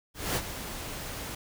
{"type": "noise with ADSR envelope", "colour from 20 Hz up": "pink", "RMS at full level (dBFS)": -28, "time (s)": [0.14, 1.35], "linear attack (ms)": 220, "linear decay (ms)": 51, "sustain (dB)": -10, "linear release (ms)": 5, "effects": []}